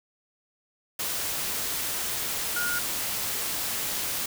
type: tone in noise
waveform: sine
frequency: 1431 Hz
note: F6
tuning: 42 cents sharp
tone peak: -27 dBFS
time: 2.56-2.79 s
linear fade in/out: 5 ms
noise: white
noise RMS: -30 dBFS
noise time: 0.99-4.26 s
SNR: 0 dB
effects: none